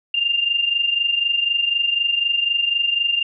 sine tone pair together, 2778 / 2802 Hz, F7 / F7, -10 / +5 cents, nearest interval unison, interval 15 cents, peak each -23 / -18 dBFS, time 0.14-3.23 s, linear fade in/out 5 ms, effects none

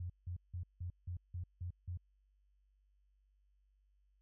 sine tone bursts, 88.3 Hz, F2, 20 cents sharp, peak -39 dBFS, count 8, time 0-1.974 s, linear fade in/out 5 ms, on 98 ms, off 170 ms, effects added 49 Hz sine -70 dBFS peak until 4.21 s

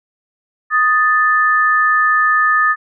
sine tone pair together, 1244.5 / 1760 Hz, D#6 / A6, 0 / 0 cents, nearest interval tritone, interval 600 cents, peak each -13 dBFS, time 0.7-2.76 s, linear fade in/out 50 ms, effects none

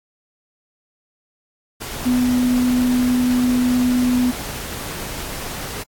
sine tone in noise, 248.7 Hz, B3, 12 cents sharp, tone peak -14 dBFS, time 2.05-4.32 s, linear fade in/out 20 ms, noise pink, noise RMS -29 dBFS, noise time 1.8-5.84 s, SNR +12 dB, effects AAC 64 kbps

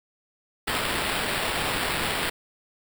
violet noise with sample-and-hold, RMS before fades -27 dBFS, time 0.67-2.3 s, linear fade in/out 10 ms, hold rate 6300 Hz, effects none

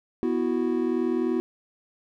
triangle chord, B suspended fourth, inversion none, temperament equal, 246.9 / 329.6 / 370 Hz, B3 / E4 / F#4, 0 / 0 / 0 cents, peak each -25 dBFS, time 0.23-1.4 s, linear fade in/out 0 ms, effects none

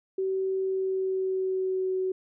sine tone with pitch glide, 381.4 to 374.6 Hz, G4 to F#4, -47 to +21 cents, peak -25 dBFS, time 0.18-2.12 s, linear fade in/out 5 ms, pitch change -32 cents, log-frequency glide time 0.6-1.93 s, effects none

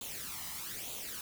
white noise with flanger, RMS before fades -42 dBFS, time 0.01-1.21 s, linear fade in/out 2 ms, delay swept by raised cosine 0.28 to 1.01 ms, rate 1.1 Hz, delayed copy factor +0.65, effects none

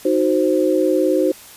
sine chord, C diminished, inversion first, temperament equal, 311.1 / 370 / 523.3 Hz, Eb4 / Gb4 / C5, 0 / 0 / 0 cents, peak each -18 dBFS, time 0.05-1.32 s, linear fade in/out 5 ms, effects white hiss -41 dBFS RMS until 1.56 s + resampled to 32000 Hz

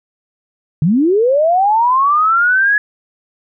sine linear sweep, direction up, 138.59 to 1700 Hz, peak -9 dBFS, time 0.82-2.78 s, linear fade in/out 2 ms, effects none

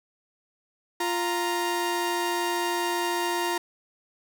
sawtooth tone pair together, 349.2 / 932.9 Hz, F4 / A#5, 0 / +1 cents, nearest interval octave + perfect fourth, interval 1701 cents, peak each -24 dBFS, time 1-3.58 s, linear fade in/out 5 ms, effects none

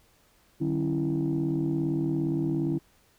sine tone cluster, 149.8 / 189.4 / 273.1 / 330.6 Hz, D3 / F#3 / C#4 / E4, +35 / +41 / -26 / +5 cents, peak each -28 / -35 / -30 / -27 dBFS, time 0.6-2.79 s, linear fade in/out 20 ms, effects tanh soft clip ceiling -19 dBFS + pink hiss -63 dBFS RMS until 3.18 s

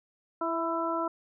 harmonic tone with a mistuned harmonic, 332.4 Hz, E4, 15 cents sharp, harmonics 1 / 2 / 3 / 4, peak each -33 / -33 / -33 / -33 dBFS, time 0.41-1.08 s, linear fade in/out 5 ms, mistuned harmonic 2, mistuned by -16 cents, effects none

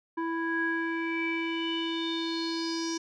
square tone with low-pass filter sweep, 330.2 Hz, E4, 3 cents sharp, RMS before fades -31 dBFS, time 0.17-2.98 s, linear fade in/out 10 ms, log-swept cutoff 1300 to 5800 Hz, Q 7.3, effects none

